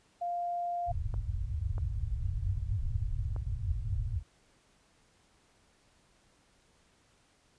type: tone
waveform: sine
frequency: 698.5 Hz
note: F5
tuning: in tune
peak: -31 dBFS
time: 0.21-0.92 s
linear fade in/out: 10 ms
type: low-pass noise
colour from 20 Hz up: white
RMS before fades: -33 dBFS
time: 0.86-4.23 s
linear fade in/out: 50 ms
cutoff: 110 Hz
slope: 48 dB/octave
type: clicks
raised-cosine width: 1 ms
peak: -31 dBFS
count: 3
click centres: 1.141 / 1.781 / 3.363 s
effects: pink hiss -67 dBFS RMS until 7.58 s + resampled to 22050 Hz